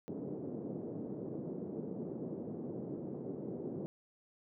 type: band-pass noise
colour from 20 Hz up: white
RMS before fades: -42 dBFS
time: 0.08-3.86 s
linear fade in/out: 0 ms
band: 140 to 420 Hz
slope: 24 dB/octave
effects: none